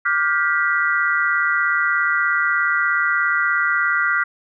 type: chord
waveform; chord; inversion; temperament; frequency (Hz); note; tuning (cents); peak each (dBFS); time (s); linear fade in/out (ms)
sine; G dominant seventh; second; just; 1176 / 1411.2 / 1568 / 1960; D6 / F6 / G6 / B6; +2 / +18 / 0 / -14; -24 / -19 / -23 / -22; 0.05-4.24; 10
effects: none